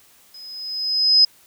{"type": "tone with level ramp", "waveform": "sine", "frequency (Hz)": 5060, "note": "D#8", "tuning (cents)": 28, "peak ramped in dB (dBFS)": [-38, -8], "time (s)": [0.34, 1.25], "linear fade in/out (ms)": 5, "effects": ["white hiss -53 dBFS RMS until 1.46 s"]}